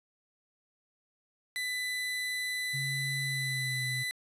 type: tone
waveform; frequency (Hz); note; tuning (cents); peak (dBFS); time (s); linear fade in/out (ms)
30% pulse; 1997; B6; +19; -29; 1.56-4.11; 0
type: tone with pitch glide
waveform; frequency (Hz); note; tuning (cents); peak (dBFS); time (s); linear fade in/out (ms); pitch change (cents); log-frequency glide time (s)
sine; 136.9 to 127.73; C#3 to C3; -21 to -41; -35; 2.73-4.04; 20; -120; 3.25-3.82
effects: resampled to 32000 Hz + 9-bit